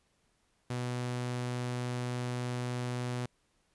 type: tone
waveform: sawtooth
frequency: 123.47 Hz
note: B2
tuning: in tune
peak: -29 dBFS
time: 0.7-3.26 s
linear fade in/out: 5 ms
effects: pink hiss -73 dBFS RMS until 3.74 s + resampled to 24000 Hz